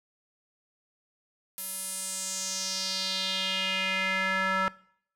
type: tone with band-pass filter sweep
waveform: square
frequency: 189.7 Hz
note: F#3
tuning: 43 cents sharp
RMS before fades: -30 dBFS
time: 1.58-4.68 s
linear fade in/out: 0 ms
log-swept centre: 12000 to 1400 Hz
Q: 3.1
effects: noise-tail reverb RT60 0.6 s tail -21 dB re dry